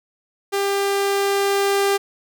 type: tone with level ramp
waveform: sawtooth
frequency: 397.7 Hz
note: G4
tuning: 25 cents sharp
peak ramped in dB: -15 to -12 dBFS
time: 0.52-1.98 s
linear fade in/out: 20 ms
effects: none